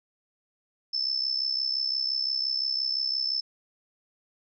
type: tone with amplitude modulation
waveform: sine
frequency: 5274 Hz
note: E8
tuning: in tune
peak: -22 dBFS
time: 0.93-3.41 s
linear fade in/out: 10 ms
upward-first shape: sine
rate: 65.8 Hz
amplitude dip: 75%
effects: none